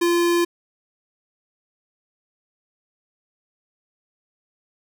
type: tone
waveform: square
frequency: 344.8 Hz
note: F4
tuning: 22 cents flat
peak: -17 dBFS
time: 0.01-0.45 s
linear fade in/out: 10 ms
effects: none